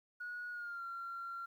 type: tone with pitch glide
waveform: sine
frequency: 1455 to 1373.3 Hz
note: F#6 to F6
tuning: -29 to -30 cents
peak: -40 dBFS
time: 0.2-1.46 s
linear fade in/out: 10 ms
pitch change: -101 cents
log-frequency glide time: 0.51-0.83 s
effects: tanh soft clip ceiling -37 dBFS + 12-bit